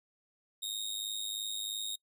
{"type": "tone with amplitude modulation", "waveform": "sawtooth", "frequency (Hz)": 3729, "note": "A#7", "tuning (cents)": 0, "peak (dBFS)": -29, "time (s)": [0.62, 1.96], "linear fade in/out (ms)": 10, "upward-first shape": "sine", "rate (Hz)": 103, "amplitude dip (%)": 70, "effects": ["noise-tail reverb RT60 0.1 s tail -26 dB re dry"]}